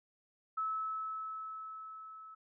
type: tone with level ramp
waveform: sine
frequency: 1300 Hz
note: E6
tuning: 24 cents flat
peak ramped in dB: -32 to -49 dBFS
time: 0.57-2.35 s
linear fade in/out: 10 ms
effects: none